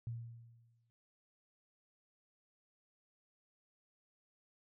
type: tone with exponential decay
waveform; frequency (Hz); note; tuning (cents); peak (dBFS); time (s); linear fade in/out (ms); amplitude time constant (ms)
sine; 116.54; A#2; 0; -37; 0.07-0.9; 0; 180
effects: none